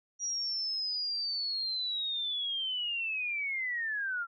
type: linear sweep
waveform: sine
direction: down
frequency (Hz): 5770 to 1354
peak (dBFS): -31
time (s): 0.19-4.27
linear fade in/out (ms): 50
effects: none